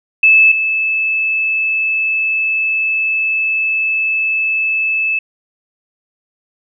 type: tone pair in turn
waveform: sine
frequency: 2616 / 2616 Hz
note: E7 / E7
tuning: -14 / -14 cents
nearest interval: unison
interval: 0 cents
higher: neither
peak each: -5 / -13 dBFS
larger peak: first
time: 0.23-0.52 / 0.52-5.19 s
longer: second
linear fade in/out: 5 ms
effects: none